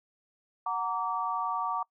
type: chord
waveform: sine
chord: Gb augmented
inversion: none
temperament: just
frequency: 740 / 925 / 1156.2 Hz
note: Gb5 / Bb5 / D6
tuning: 0 / -14 / -27 cents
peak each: -35 / -33 / -31 dBFS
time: 0.66-1.83 s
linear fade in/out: 5 ms
effects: noise-tail reverb RT60 0.1 s tail -25 dB re dry